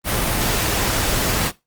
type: noise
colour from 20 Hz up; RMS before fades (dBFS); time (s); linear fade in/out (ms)
pink; -20; 0.04-1.52; 50
effects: noise-tail reverb RT60 0.2 s tail -17 dB re dry + Opus 32 kbps